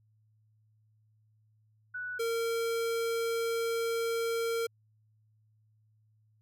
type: tone pair in turn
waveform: sine / square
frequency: 1480 / 460 Hz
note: F#6 / A#4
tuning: 0 / -23 cents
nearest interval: octave + minor sixth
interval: 2023 cents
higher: first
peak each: -35 / -30 dBFS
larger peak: second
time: 1.94-2.19 / 2.19-4.67 s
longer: second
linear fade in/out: 10 ms
effects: added 108 Hz sine -65 dBFS peak until 6.41 s